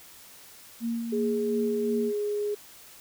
sine tone with tremolo, 231.9 Hz, A#3, 9 cents flat, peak -26 dBFS, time 0.8-2.13 s, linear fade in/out 50 ms, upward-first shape sine, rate 2.8 Hz, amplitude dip 40%
sine tone, 414.9 Hz, G#4, 2 cents flat, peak -26 dBFS, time 1.12-2.55 s, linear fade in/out 10 ms
effects white hiss -50 dBFS RMS until 3 s

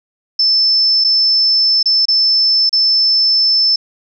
sine tone with dropouts, 5280 Hz, E8, 2 cents sharp, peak -9 dBFS, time 0.39-3.76 s, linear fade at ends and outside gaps 5 ms, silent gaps 1.041-1.045 / 1.829-1.857 / 2.055-2.083 / 2.694-2.728 s, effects none

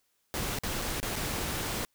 pink noise with dropouts, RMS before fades -33 dBFS, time 0.34-1.85 s, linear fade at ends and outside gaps 0 ms, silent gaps 0.587-0.635 / 0.817-0.821 / 1.001-1.029 / 1.157-1.162 s, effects white hiss -74 dBFS RMS until 1.94 s

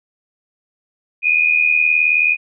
sine tone pair together, 2448 / 2527 Hz, D#7 / D#7, -29 / +26 cents, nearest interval minor second, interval 55 cents, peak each -13 / -17 dBFS, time 1.22-2.37 s, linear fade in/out 50 ms, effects none

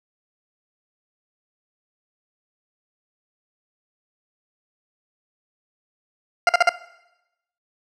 20% pulse tone bursts, 698.5 Hz, F5, in tune, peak -7 dBFS, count 4, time 6.47-6.692 s, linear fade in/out 2 ms, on 21 ms, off 46 ms, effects noise-tail reverb RT60 0.9 s tail -18 dB re dry + low-pass 5000 Hz 12 dB/octave

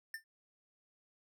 square tone with exponential decay, 1792 Hz, A6, 31 cents sharp, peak -37 dBFS, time 0.14-0.24 s, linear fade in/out 2 ms, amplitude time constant 20 ms, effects none

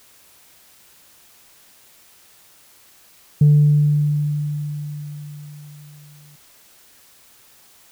sine tone with exponential decay, 147.8 Hz, D3, 11 cents sharp, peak -6 dBFS, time 3.41-6.36 s, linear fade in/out 5 ms, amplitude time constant 640 ms, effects tanh soft clip ceiling -6 dBFS + white hiss -51 dBFS RMS until 7.91 s

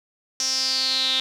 sawtooth tone with band-pass filter sweep, 261.6 Hz, C4, in tune, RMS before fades -23 dBFS, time 0.4-1.2 s, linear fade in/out 0 ms, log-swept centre 5700 to 3600 Hz, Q 8.6, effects none

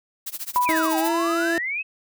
blue noise with tremolo, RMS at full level -29 dBFS, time 0.26-1.1 s, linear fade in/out 10 ms, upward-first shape sine, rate 14 Hz, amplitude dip 95%
sine tone with exponential decay, 988 Hz, B5, in tune, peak -15 dBFS, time 0.56-1.48 s, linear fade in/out 0 ms, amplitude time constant 200 ms
sine exponential two-way sweep, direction down then up, 2637 to 760 to 2637 Hz, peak -24 dBFS, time 0.65-1.83 s, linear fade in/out 20 ms, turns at 0.97 s
30% pulse tone with pitch glide, 320 to 335.1 Hz, D#4 to E4, +49 to +29 cents, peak -19 dBFS, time 0.69-1.58 s, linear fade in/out 0 ms, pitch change +80 cents, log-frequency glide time 0.99-1.1 s
effects none

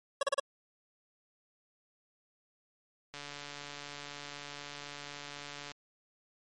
25% pulse tone bursts, 554.4 Hz, C#5, in tune, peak -23 dBFS, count 4, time 0.21-0.399 s, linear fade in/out 5 ms, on 21 ms, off 35 ms
click train, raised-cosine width 0.2 ms, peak -26 dBFS, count 372, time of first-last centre 3.14-5.716 s, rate 144 Hz
effects MP3 48 kbps

